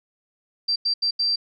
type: tone bursts at uneven times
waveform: sine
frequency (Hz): 4699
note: D8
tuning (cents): 0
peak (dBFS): -19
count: 4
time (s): 0.68-0.76 / 0.85-0.94 / 1.02-1.11 / 1.19-1.36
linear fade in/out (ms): 10
effects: none